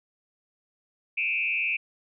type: tone with frequency modulation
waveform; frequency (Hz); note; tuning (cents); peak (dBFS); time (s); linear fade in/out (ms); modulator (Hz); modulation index
sine; 2489; D#7; 0; -24; 1.17-1.77; 10; 130; 1.4
effects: none